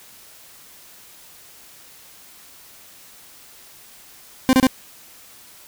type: tone bursts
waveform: 40% pulse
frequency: 260.4 Hz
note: C4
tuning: 8 cents flat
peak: -10 dBFS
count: 3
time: 4.49-4.668 s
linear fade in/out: 0 ms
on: 40 ms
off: 29 ms
effects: white hiss -46 dBFS RMS until 5.67 s